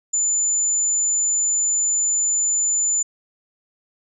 sine tone, 7040 Hz, A8, in tune, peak -17 dBFS, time 0.13-3.03 s, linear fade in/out 10 ms, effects none

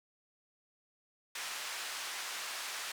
pink band-pass noise, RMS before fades -41 dBFS, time 1.35-2.92 s, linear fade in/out 5 ms, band 1200 to 9000 Hz, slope 12 dB/octave, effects none

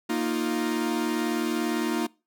45% pulse chord, Bb suspended fourth, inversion none, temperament equal with one note detuned, 233.1 / 311.1 / 351 Hz, Bb3 / Eb4 / F4, 0 / 0 / +9 cents, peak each -29 / -29 / -30 dBFS, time 0.09-2.07 s, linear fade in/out 10 ms, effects noise-tail reverb RT60 0.3 s tail -24 dB re dry

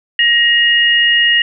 sine tone pair together, 1885 / 2861 Hz, A#6 / F7, +19 / +41 cents, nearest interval perfect fifth, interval 722 cents, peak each -11 dBFS, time 0.19-1.42 s, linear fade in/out 2 ms, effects none

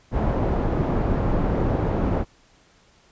pink low-pass noise, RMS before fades -22 dBFS, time 0.11-2.25 s, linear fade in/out 50 ms, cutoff 730 Hz, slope 12 dB/octave, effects pink hiss -57 dBFS RMS until 3.11 s + resampled to 16000 Hz

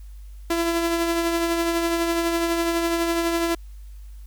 sawtooth tone with tremolo, 336.5 Hz, E4, 36 cents sharp, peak -15 dBFS, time 0.5-3.55 s, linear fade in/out 5 ms, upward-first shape triangle, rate 12 Hz, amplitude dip 40%, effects added 50 Hz sine -37 dBFS peak until 4.26 s + white hiss -60 dBFS RMS until 4.26 s

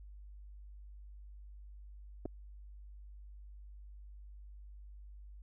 clicks, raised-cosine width 2 ms, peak -27 dBFS, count 2, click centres 2.255 / 2.258 s, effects added 50 Hz sine -49 dBFS peak until 5.42 s

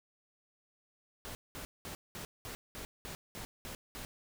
pink noise bursts, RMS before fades -44 dBFS, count 10, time 1.25-4.05 s, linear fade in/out 0 ms, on 100 ms, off 200 ms, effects none

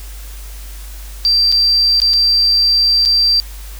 sine tone with dropouts, 4699 Hz, D8, in tune, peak -9 dBFS, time 1.25-3.4 s, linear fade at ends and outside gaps 0 ms, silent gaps 1.518-1.524 / 2.001-2.018 / 2.134-2.138 / 3.052-3.058 s, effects added 50 Hz sine -28 dBFS peak until 3.79 s + white hiss -38 dBFS RMS until 3.79 s

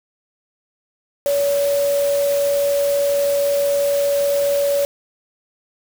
sine tone in noise, 567 Hz, C#5, 39 cents sharp, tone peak -15 dBFS, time 1.26-4.85 s, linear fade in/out 0 ms, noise white, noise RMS -30 dBFS, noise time 1.26-4.85 s, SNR +12 dB, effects none

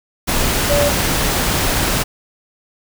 sine tone in noise, 577 Hz, D5, 31 cents flat, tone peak -14 dBFS, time 0.69-0.9 s, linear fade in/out 20 ms, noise pink, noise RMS -17 dBFS, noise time 0.27-2.04 s, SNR 0 dB, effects none

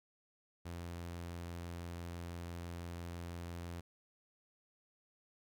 sawtooth tone, 86 Hz, F2, 26 cents flat, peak -39 dBFS, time 0.65-3.81 s, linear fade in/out 10 ms, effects none

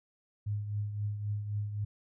sine tone with tremolo, 103.83 Hz, G#2, in tune, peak -29 dBFS, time 0.46-1.85 s, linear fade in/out 10 ms, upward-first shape triangle, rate 3.8 Hz, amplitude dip 60%, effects none

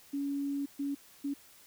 sine tone bursts at uneven times, 281.3 Hz, C#4, 26 cents sharp, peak -31 dBFS, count 3, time 0.13-0.66 / 0.79-0.95 / 1.24-1.34 s, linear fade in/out 10 ms, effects white hiss -58 dBFS RMS until 1.66 s

